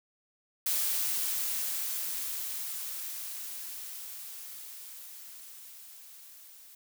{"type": "noise with level ramp", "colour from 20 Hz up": "blue", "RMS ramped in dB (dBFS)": [-29, -53], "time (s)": [0.66, 6.75], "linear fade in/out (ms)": 5, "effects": []}